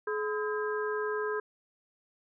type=tone cluster; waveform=sine; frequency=424.8 / 1017 / 1276 / 1611 Hz; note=G#4 / C6 / D#6 / G6; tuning=+39 / -50 / +43 / +47 cents; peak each=-31 / -38 / -40 / -37 dBFS; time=0.07-1.4 s; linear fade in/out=5 ms; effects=none